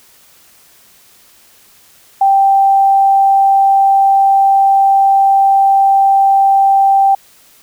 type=tone; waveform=sine; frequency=784 Hz; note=G5; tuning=in tune; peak=-6 dBFS; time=2.21-7.15 s; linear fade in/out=5 ms; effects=white hiss -46 dBFS RMS until 7.62 s